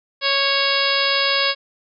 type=harmonic tone with a mistuned harmonic; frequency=554.4 Hz; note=C#5; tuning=in tune; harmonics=1 / 2 / 3 / 4 / 5 / 6 / 7 / 8 / 9; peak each=-25 / -25 / -25 / -25 / -25 / -25 / -25 / -25 / -25 dBFS; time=0.21-1.55 s; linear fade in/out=50 ms; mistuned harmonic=3; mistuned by=-15 cents; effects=none